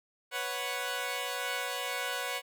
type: chord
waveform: 10% pulse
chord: B suspended second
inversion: none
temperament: equal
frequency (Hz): 493.9 / 554.4 / 740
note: B4 / C#5 / F#5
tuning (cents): 0 / 0 / 0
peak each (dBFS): -29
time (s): 0.31-2.42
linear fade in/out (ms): 50
effects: none